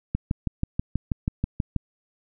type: click train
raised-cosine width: 5 ms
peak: -11 dBFS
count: 11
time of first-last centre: 0.15-1.763 s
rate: 6.2 Hz
effects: none